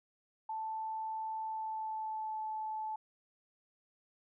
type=tone with pitch glide; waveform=sine; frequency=880 to 868.9 Hz; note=A5 to A5; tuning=0 to -22 cents; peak=-36 dBFS; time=0.49-2.96 s; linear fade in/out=5 ms; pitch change=-22 cents; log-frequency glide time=1.43-2.4 s; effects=none